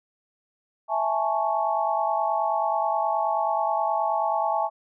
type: chord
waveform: sine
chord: A major seventh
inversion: second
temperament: equal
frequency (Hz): 659.3 / 830.6 / 880 / 1108.7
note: E5 / G#5 / A5 / C#6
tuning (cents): 0 / 0 / 0 / 0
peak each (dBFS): -27 / -26 / -27 / -30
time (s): 0.88-4.7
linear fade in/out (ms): 50
effects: none